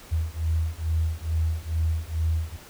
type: beating tone pair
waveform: sine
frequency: 79.5 / 81.8 Hz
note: D#2 / E2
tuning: +38 / -13 cents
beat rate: 2.3 Hz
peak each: -26 / -26 dBFS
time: 0.11-2.57 s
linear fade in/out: 20 ms
effects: pink hiss -47 dBFS RMS until 2.69 s